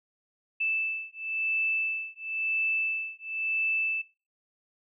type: beating tone pair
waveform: sine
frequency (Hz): 2637 / 2637.97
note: E7 / E7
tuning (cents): 0 / +1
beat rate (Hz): 0.97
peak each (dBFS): -31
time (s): 0.6-4.02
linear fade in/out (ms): 10
effects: noise-tail reverb RT60 0.3 s tail -18 dB re dry